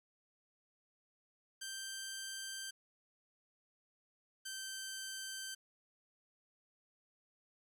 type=tone pair in turn; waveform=10% pulse; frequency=1568 / 1553.6 Hz; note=G6 / G6; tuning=0 / -16 cents; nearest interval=unison; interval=16 cents; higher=first; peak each=-34 / -34 dBFS; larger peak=neither; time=1.61-2.71 / 4.45-5.55 s; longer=neither; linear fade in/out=10 ms; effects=12-bit